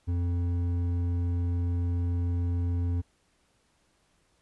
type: tone with hard clipping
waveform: triangle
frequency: 87.31 Hz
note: F2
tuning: in tune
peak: -27 dBFS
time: 0.07-3.02 s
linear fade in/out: 20 ms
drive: 11 dB
effects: pink hiss -69 dBFS RMS until 4.41 s + resampled to 24000 Hz